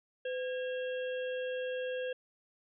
harmonic tone with a mistuned harmonic, 544 Hz, C#5, 33 cents flat, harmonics 1 / 3 / 5 / 6, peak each -34 / -44 / -48 / -50 dBFS, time 0.25-2.13 s, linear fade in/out 5 ms, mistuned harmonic 1, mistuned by -120 cents, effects none

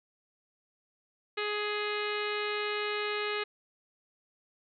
harmonic tone, 417.8 Hz, G#4, 10 cents sharp, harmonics 1 / 2 / 3 / 4 / 5 / 6 / 7 / 8 / 9 / 10, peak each -34 / -44 / -38 / -40 / -39 / -40 / -42 / -48 / -45 / -46 dBFS, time 1.37-3.44 s, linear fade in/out 10 ms, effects none

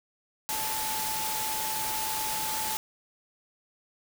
sine tone in noise, 871 Hz, A5, 18 cents flat, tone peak -34 dBFS, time 0.49-2.77 s, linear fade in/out 0 ms, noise white, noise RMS -32 dBFS, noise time 0.49-2.77 s, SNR -5 dB, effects none

